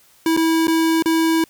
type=tone with dropouts; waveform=square; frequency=325.3 Hz; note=E4; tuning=23 cents flat; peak=-15 dBFS; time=0.26-1.44 s; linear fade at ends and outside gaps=2 ms; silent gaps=0.366-0.373 / 0.671-0.68 / 1.024-1.058 s; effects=white hiss -53 dBFS RMS until 1.49 s